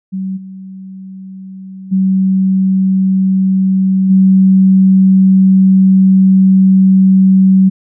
sine tone with level steps, 190 Hz, F#3, 46 cents sharp, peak -16 / -26 / -8 / -4 dBFS, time 0.12-7.7 s, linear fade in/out 20 ms, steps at 0.36 / 1.91 / 4.09 s, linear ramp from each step 20 ms, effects none

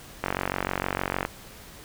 click train, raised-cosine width 0.5 ms, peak -10 dBFS, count 48, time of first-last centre 0.24-1.251 s, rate 46.5 Hz, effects pink hiss -46 dBFS RMS until 1.84 s

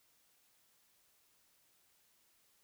silence, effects white hiss -72 dBFS RMS until 2.63 s

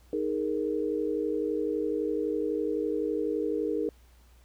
sine chord, D# suspended fourth, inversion none, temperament just, 311.1 / 414.8 / 466.7 Hz, D#4 / G#4 / A#4, 0 / -2 / +2 cents, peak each -31 dBFS, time 0.13-3.89 s, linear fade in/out 2 ms, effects added 60 Hz sine -55 dBFS peak until 4.44 s + pink hiss -64 dBFS RMS until 4.44 s

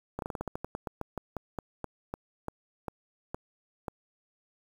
slowing click train, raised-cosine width 1 ms, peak -20 dBFS, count 21, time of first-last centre 0.19-3.882 s, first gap 32 ms, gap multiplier 1.16, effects 8-bit

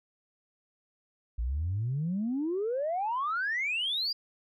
sine exponential sweep, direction up, 54.3 to 4919 Hz, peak -27 dBFS, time 1.38-4.13 s, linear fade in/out 10 ms, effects tanh soft clip ceiling -24 dBFS

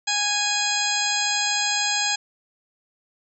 harmonic tone, 827 Hz, G#5, 8 cents flat, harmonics 1 / 2 / 3 / 4 / 5 / 6 / 8 / 9, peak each -29 / -29 / -29 / -29 / -29 / -29 / -29 / -29 dBFS, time 0.07-2.16 s, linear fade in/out 10 ms, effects none

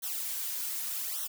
blue noise with flanger, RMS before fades -35 dBFS, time 0.02-1.28 s, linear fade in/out 20 ms, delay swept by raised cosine 0.41 to 4.61 ms, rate 0.84 Hz, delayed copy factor -1, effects none

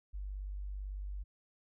sine tone, 49 Hz, G1, in tune, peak -38 dBFS, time 0.13-1.24 s, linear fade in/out 20 ms, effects none

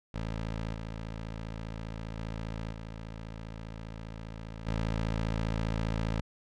15% pulse tone with level steps, 55 Hz, A1, in tune, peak -27 / -31 / -29 / -34 / -23 dBFS, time 0.14-6.21 s, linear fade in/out 5 ms, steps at 0.73 / 2.17 / 2.71 / 4.66 s, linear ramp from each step 20 ms, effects low-pass 5000 Hz 12 dB/octave

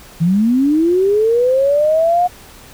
sine linear sweep, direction up, 157.2 to 724 Hz, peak -10 dBFS, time 0.2-2.28 s, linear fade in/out 20 ms, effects pink hiss -40 dBFS RMS until 2.73 s

